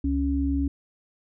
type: tone pair together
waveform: sine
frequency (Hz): 69.4 / 277.6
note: C#2 / C#4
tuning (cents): +3 / +3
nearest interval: 2 octaves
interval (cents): 2400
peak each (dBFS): -25 / -24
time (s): 0.04-0.68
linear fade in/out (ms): 5
effects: none